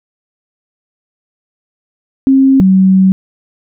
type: tone pair in turn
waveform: sine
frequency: 268 / 189.5 Hz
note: C4 / F#3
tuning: +42 / +42 cents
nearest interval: tritone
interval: 600 cents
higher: first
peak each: -4 dBFS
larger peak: neither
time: 2.27-2.6 / 2.6-3.12 s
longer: second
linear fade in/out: 0 ms
effects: none